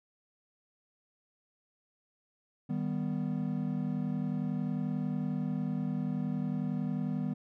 triangle chord, Eb augmented, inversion none, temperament equal, 155.56 / 196 / 246.9 Hz, Eb3 / G3 / B3, 0 / 0 / 0 cents, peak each -33 dBFS, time 2.69-7.34 s, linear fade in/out 10 ms, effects none

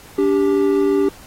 triangle tone pair together, 288.2 / 393.5 Hz, D4 / G4, -33 / +7 cents, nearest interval perfect fourth, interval 540 cents, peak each -16 / -13 dBFS, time 0.18-1.09 s, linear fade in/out 5 ms, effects pink hiss -43 dBFS RMS until 1.26 s + AAC 48 kbps

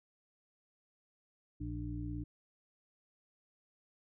harmonic tone with a mistuned harmonic, 58.27 Hz, A#1, in tune, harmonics 1 / 2 / 3 / 5, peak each -42 / -42 / -49 / -42 dBFS, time 1.6-2.24 s, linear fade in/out 10 ms, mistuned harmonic 5, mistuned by +35 cents, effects none

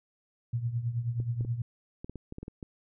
sine tone with tremolo, 118.4 Hz, A#2, 27 cents sharp, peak -25 dBFS, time 0.53-1.62 s, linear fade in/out 5 ms, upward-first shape triangle, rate 9.4 Hz, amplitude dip 80%
clicks, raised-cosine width 3 ms, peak -27 dBFS, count 11, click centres 1.201 / 1.409 / 1.449 / 2.045 / 2.096 / 2.157 / 2.324 / 2.384 / 2.43 / 2.481 / 2.628 s
effects none

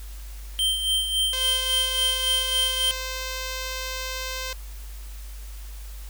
square tone with tremolo, 3136 Hz, G7, in tune, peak -20 dBFS, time 0.59-2.91 s, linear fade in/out 0 ms, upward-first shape sine, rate 3.6 Hz, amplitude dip 55%
5% pulse tone, 518 Hz, C5, 17 cents flat, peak -18 dBFS, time 1.33-4.53 s, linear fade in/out 2 ms
effects added 50 Hz sine -35 dBFS peak until 6.09 s + white hiss -48 dBFS RMS until 6.09 s

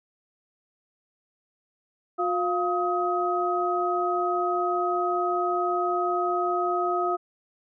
sine tone cluster, 358.8 / 699 / 1264 Hz, F4 / F5 / D#6, +47 / +1 / +27 cents, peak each -27 dBFS, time 2.18-7.17 s, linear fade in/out 20 ms, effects none

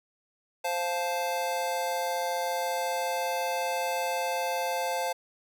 square chord, F major, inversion second, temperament just, 523.8 / 698.5 / 873.1 Hz, C5 / F5 / A5, +2 / 0 / -14 cents, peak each -33 dBFS, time 0.64-5.13 s, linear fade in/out 10 ms, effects none

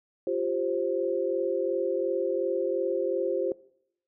sine chord, F suspended second, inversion none, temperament equal with one note detuned, 349.2 / 392 / 527.8 Hz, F4 / G4 / C5, 0 / 0 / +15 cents, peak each -30 / -30 / -29 dBFS, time 0.27-3.52 s, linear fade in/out 2 ms, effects noise-tail reverb RT60 0.7 s tail -20 dB re dry

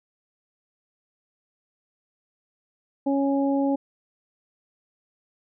harmonic tone, 276.8 Hz, C#4, 2 cents flat, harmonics 1 / 2 / 3, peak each -21 / -27 / -31 dBFS, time 3.06-3.76 s, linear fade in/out 10 ms, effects none

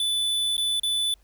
square tone with dropouts, 3488 Hz, A7, 16 cents flat, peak -23 dBFS, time 0-1.14 s, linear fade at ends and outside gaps 2 ms, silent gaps 0.568-0.579 / 0.798-0.833 s, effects added 50 Hz sine -56 dBFS peak until 1.23 s + pink hiss -65 dBFS RMS until 1.23 s

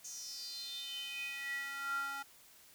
square tone with high-pass filter sweep, 277.2 Hz, C#4, in tune, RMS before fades -42 dBFS, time 0.04-2.23 s, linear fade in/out 10 ms, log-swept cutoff 6500 to 1100 Hz, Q 8, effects white hiss -61 dBFS RMS until 2.74 s

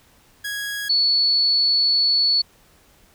sawtooth / sine tone pair in turn, 1658 / 4426 Hz, G#6 / C#8, -3 / -3 cents, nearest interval octave + perfect fourth, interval 1700 cents, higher second, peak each -22 / -15 dBFS, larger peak second, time 0.44-0.89 / 0.89-2.42 s, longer second, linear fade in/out 10 ms, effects pink hiss -55 dBFS RMS until 3.14 s

